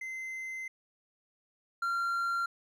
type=tone pair in turn; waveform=triangle; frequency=2066 / 1378.9 Hz; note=C7 / F6; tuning=-22 / -22 cents; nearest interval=perfect fifth; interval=700 cents; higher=first; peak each=-35 / -27 dBFS; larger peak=second; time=0.01-0.68 / 1.82-2.46 s; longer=first; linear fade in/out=5 ms; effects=none